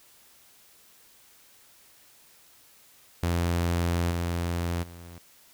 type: tone with level steps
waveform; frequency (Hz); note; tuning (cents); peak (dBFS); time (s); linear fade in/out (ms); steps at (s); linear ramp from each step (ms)
sawtooth; 86; F2; -26; -20 / -23 / -39; 3.23-5.18; 0; 4.1 / 4.82; 20
effects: white hiss -57 dBFS RMS until 5.53 s